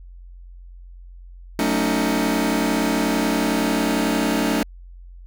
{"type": "chord", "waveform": "sawtooth", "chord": "D# half-diminished seventh", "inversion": "first", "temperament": "just", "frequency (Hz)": [186.68, 224, 280, 311.1], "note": ["F#3", "A3", "C#4", "D#4"], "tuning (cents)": [16, 31, 18, 0], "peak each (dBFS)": [-23, -19, -19, -20], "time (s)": [1.59, 4.63], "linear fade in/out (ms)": 2, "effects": ["added 44 Hz sine -38 dBFS peak until 5.26 s"]}